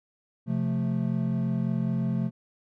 triangle chord, F major, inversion second, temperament equal, 130.81 / 174.61 / 220 Hz, C3 / F3 / A3, 0 / 0 / 0 cents, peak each -27 dBFS, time 0.46-2.31 s, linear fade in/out 50 ms, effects none

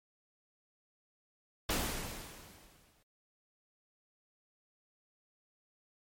pink noise with exponential decay, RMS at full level -31 dBFS, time 1.69-3.03 s, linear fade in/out 5 ms, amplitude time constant 290 ms, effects MP3 64 kbps

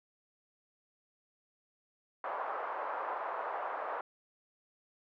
white band-pass noise, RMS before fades -38 dBFS, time 2.24-4.01 s, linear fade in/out 2 ms, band 540 to 1200 Hz, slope 24 dB/octave, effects none

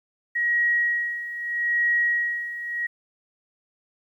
sine tone with tremolo, 1900 Hz, A#6, 33 cents sharp, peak -18 dBFS, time 0.35-2.87 s, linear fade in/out 10 ms, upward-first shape sine, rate 0.79 Hz, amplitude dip 75%, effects 10-bit

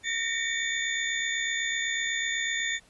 sine tone cluster, 1829 / 1897 / 2259 / 3555 / 6800 Hz, A#6 / A#6 / C#7 / A7 / G#8, -33 / +30 / +32 / +17 / +40 cents, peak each -31 / -35 / -34 / -33 / -36 dBFS, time 0.03-2.8 s, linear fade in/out 50 ms, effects pink hiss -59 dBFS RMS until 2.89 s + resampled to 24000 Hz

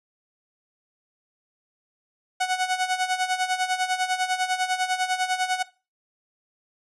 sawtooth tone with tremolo, 740 Hz, F#5, in tune, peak -16 dBFS, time 2.4-5.63 s, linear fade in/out 10 ms, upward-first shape sine, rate 10 Hz, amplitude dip 75%, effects noise-tail reverb RT60 0.3 s tail -19 dB re dry + resampled to 24000 Hz

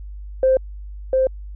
sine tone with echo, 523.3 Hz, C5, in tune, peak -11 dBFS, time 0.43-0.57 s, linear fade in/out 2 ms, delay 700 ms, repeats 1, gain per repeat -2 dB, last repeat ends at 1.27 s, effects tanh soft clip ceiling -7 dBFS + added 50 Hz sine -31 dBFS peak until 1.55 s

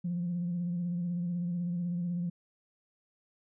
sine tone with vibrato, 174.61 Hz, F3, in tune, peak -29 dBFS, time 0.04-2.3 s, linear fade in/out 10 ms, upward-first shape sine, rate 16 Hz, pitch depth 38 cents each way, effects tanh soft clip ceiling -26 dBFS

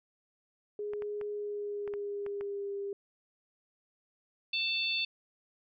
sine tone with pitch glide, 415.3 to 400 Hz, G#4 to G4, 0 to +35 cents, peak -34 dBFS, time 0.79-2.93 s, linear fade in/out 2 ms, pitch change -65 cents, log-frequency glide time 1.29-2.73 s
clicks, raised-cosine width 0.5 ms, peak -31 dBFS, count 7, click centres 0.935 / 1.022 / 1.213 / 1.877 / 1.938 / 2.264 / 2.41 s
harmonic tone, 887 Hz, A5, 14 cents sharp, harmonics 3 / 4 / 5, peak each -32 / -34 / -36 dBFS, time 4.53-5.05 s, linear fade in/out 5 ms
effects none

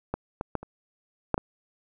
clicks, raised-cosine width 1 ms, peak -14 / -16 / -13 / -26 / -8 / -14 dBFS, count 6, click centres 0.14 / 0.411 / 0.553 / 0.63 / 1.343 / 1.379 s, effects none

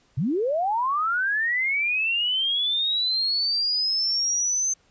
sine linear sweep, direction up, 110 to 6270 Hz, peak -21 dBFS, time 0.17-4.74 s, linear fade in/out 10 ms, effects pink hiss -62 dBFS RMS until 4.9 s + resampled to 16000 Hz

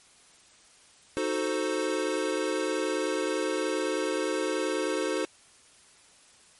square chord, D# diminished seventh, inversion none, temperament equal, 311.1 / 370 / 440 / 523.3 Hz, D#4 / F#4 / A4 / C5, 0 / 0 / 0 / 0 cents, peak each -33 dBFS, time 1.17-5.25 s, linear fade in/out 0 ms, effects white hiss -57 dBFS RMS until 6.59 s + MP3 48 kbps

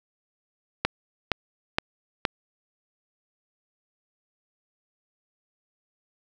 click train, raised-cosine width 0.3 ms, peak -5 dBFS, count 4, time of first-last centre 0.85-2.252 s, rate 2.14 Hz, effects none

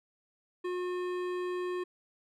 triangle tone with hard clipping, 360 Hz, F#4, 47 cents flat, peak -34 dBFS, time 0.64-1.84 s, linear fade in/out 10 ms, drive 18 dB, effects none

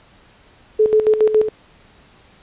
sine tone with tremolo, 431.4 Hz, A4, 34 cents flat, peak -9 dBFS, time 0.79-1.49 s, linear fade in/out 10 ms, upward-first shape square, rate 7.2 Hz, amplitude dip 65%, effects pink hiss -50 dBFS RMS until 2.42 s + resampled to 8000 Hz

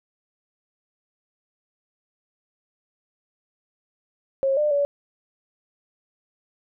sine tone with pitch steps, 541 / 599 / 571 Hz, C#5 / D5 / D5, -42 / +34 / -49 cents, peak -18 dBFS, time 4.43-4.85 s, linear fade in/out 0 ms, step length 140 ms, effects none

